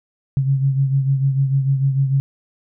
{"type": "beating tone pair", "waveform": "sine", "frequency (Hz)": [135.4, 142.1], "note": ["C#3", "C#3"], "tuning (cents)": [-40, 43], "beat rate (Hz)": 6.7, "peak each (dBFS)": [-15, -23], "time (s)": [0.37, 2.2], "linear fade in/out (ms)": 0, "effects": []}